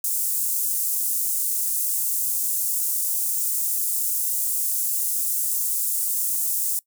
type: high-pass noise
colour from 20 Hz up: pink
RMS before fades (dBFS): -24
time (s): 0.04-6.79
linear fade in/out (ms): 2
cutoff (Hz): 8300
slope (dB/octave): 24
effects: noise-tail reverb RT60 0.1 s tail -22 dB re dry